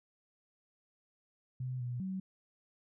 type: tone with pitch steps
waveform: sine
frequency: 127.7 / 122.6 / 189.3 Hz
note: C3 / B2 / F#3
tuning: -42 / -12 / +40 cents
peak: -35 dBFS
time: 1.6-2.2 s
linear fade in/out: 5 ms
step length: 200 ms
effects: none